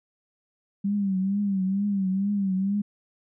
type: tone with vibrato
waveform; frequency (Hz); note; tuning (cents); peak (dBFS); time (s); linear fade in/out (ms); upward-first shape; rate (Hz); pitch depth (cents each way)
sine; 196; G3; 0; -22; 0.84-2.82; 10; triangle; 2.2; 96
effects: none